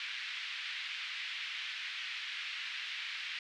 pink band-pass noise, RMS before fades -41 dBFS, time 0-3.39 s, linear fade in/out 2 ms, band 1900 to 3700 Hz, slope 24 dB/octave, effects none

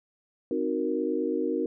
sine chord, C half-diminished seventh, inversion none, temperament equal, 261.6 / 311.1 / 370 / 466.2 Hz, C4 / Eb4 / Gb4 / Bb4, 0 / 0 / 0 / 0 cents, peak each -32 / -30 / -31 / -30 dBFS, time 0.51-1.66 s, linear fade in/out 2 ms, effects none

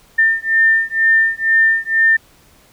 sine beating tone pair, 1800 / 1802.1 Hz, A6 / A6, +39 / +41 cents, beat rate 2.1 Hz, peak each -14 dBFS, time 0.18-2.17 s, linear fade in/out 10 ms, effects pink hiss -50 dBFS RMS until 2.72 s

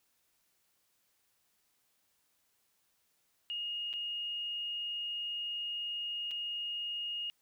sine tone with dropouts, 2857 Hz, F7, 39 cents sharp, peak -35 dBFS, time 3.5-7.3 s, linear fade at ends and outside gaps 0 ms, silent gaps 3.93-3.937 / 6.31-6.314 s, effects white hiss -75 dBFS RMS until 7.41 s

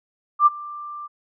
sine tone with ADSR envelope, 1183 Hz, D6, 12 cents sharp, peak -8 dBFS, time 0.39-1.08 s, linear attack 73 ms, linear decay 25 ms, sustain -23 dB, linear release 24 ms, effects none

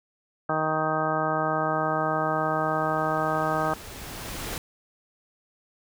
harmonic tone, 156.6 Hz, D#3, 11 cents sharp, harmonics 1 / 2 / 3 / 4 / 5 / 6 / 7 / 8 / 10, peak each -33 / -33 / -34 / -29 / -30 / -34 / -35 / -29 / -34 dBFS, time 0.49-3.74 s, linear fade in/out 5 ms
pink noise with exponential growth, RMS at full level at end -32 dBFS, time 1.36-4.58 s, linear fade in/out 1 ms, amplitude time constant 700 ms
effects none

